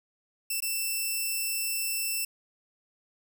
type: tone with dropouts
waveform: 5% pulse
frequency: 2666 Hz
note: E7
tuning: 19 cents sharp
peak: -19 dBFS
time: 0.5-2.25 s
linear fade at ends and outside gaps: 5 ms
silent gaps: 0.604-0.622 s
effects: none